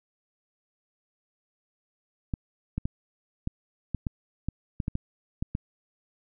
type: clicks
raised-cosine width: 5 ms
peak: -16 dBFS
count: 12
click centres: 2.338 / 2.78 / 2.855 / 3.474 / 3.947 / 4.068 / 4.486 / 4.802 / 4.881 / 4.954 / 5.425 / 5.551 s
effects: none